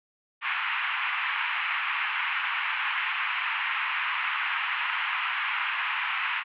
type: band-pass noise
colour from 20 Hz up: white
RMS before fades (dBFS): -29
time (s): 0.41-6.44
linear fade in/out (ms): 50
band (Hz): 920 to 2800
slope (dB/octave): 48
effects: none